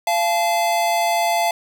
square tone pair together, 687.2 / 867 Hz, F5 / A5, -28 / -26 cents, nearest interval major third, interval 402 cents, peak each -19 / -22 dBFS, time 0.07-1.51 s, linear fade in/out 2 ms, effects none

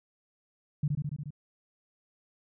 sine tone with echo, 146.5 Hz, D3, 4 cents flat, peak -24 dBFS, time 0.83-0.88 s, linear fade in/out 5 ms, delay 71 ms, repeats 6, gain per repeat -2 dB, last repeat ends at 1.306 s, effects none

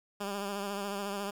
10% pulse tone with vibrato, 200.3 Hz, G3, 38 cents sharp, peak -26 dBFS, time 0.2-1.31 s, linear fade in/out 10 ms, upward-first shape sine, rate 14 Hz, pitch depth 40 cents each way, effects 10-bit

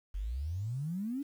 sine exponential sweep, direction up, 44.25 to 293.7 Hz, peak -33 dBFS, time 0.14-1.23 s, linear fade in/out 10 ms, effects 10-bit

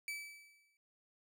40% pulse tone with exponential decay, 2305 Hz, D7, 33 cents flat, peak -37 dBFS, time 0.08-0.77 s, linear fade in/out 1 ms, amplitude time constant 150 ms, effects none

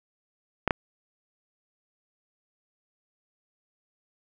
clicks, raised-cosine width 0.5 ms, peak -7 dBFS, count 2, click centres 0.677 / 0.708 s, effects none

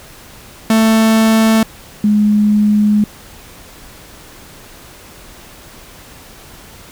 45% pulse / sine tone pair in turn, 221.8 / 209.4 Hz, A3 / G#3, +14 / +15 cents, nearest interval minor second, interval 99 cents, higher first, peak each -8 dBFS, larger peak neither, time 0.7-1.63 / 2.04-3.04 s, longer second, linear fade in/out 2 ms, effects pink hiss -38 dBFS RMS until 6.91 s

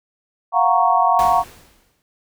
sine chord, Gb major seventh, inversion third, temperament equal, 698.5 / 740 / 932.3 / 1108.7 Hz, F5 / Gb5 / Bb5 / Db6, 0 / 0 / 0 / 0 cents, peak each -18 dBFS, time 0.52-1.44 s, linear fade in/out 50 ms
pink noise with exponential decay, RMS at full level -28 dBFS, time 1.19-2.02 s, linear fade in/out 0 ms, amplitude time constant 180 ms
effects none

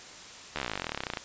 slowing click train, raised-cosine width 0.3 ms, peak -15 dBFS, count 28, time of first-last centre 0.56-1.172 s, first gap 13 ms, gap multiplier 1.04, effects white hiss -46 dBFS RMS until 1.24 s + resampled to 16000 Hz

